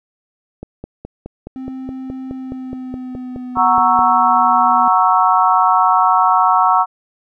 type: click train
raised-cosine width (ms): 2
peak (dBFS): -15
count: 17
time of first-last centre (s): 0.63-3.991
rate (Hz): 4.76
type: tone with pitch glide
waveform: triangle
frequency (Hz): 261.6 to 245.5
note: C4 to B3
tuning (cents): 0 to -10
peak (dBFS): -23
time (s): 1.56-4.88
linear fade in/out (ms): 0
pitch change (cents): -110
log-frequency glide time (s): 2.32-3.99
type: chord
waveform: sine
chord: F# dominant seventh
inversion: none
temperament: equal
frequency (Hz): 740 / 932.3 / 1108.7 / 1318.5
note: F#5 / A#5 / C#6 / E6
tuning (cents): 0 / 0 / 0 / 0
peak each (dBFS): -15 / -15 / -15 / -16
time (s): 3.55-6.86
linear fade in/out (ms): 50
effects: none